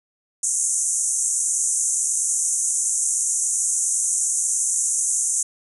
pink band-pass noise, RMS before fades -22 dBFS, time 0.43-5.43 s, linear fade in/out 5 ms, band 6200 to 10000 Hz, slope 96 dB/octave, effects none

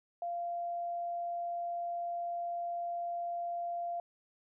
sine tone, 692 Hz, F5, 16 cents flat, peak -34 dBFS, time 0.22-4 s, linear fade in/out 2 ms, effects none

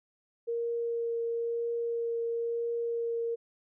sine tone with vibrato, 466.2 Hz, A#4, in tune, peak -29 dBFS, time 0.47-3.36 s, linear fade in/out 20 ms, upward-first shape triangle, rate 1 Hz, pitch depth 10 cents each way, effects none

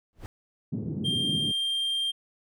brown noise with exponential growth, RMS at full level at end -33 dBFS, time 0.13-0.26 s, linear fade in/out 0 ms, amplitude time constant 28 ms
white band-pass noise, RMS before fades -32 dBFS, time 0.72-1.52 s, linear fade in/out 10 ms, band 110 to 270 Hz, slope 24 dB/octave
triangle tone, 3185 Hz, G7, 27 cents sharp, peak -24 dBFS, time 1.04-2.12 s, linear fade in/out 20 ms
effects none

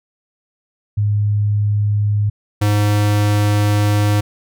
sine / square tone pair in turn, 103.83 / 103.83 Hz, G#2 / G#2, 0 / 0 cents, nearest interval unison, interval 0 cents, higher neither, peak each -13 dBFS, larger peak neither, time 0.97-2.3 / 2.61-4.21 s, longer second, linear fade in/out 10 ms, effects none

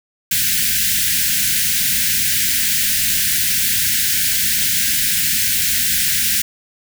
white band-stop noise, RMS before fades -17 dBFS, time 0.31-6.42 s, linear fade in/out 5 ms, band 250 to 1500 Hz, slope 96 dB/octave, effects none

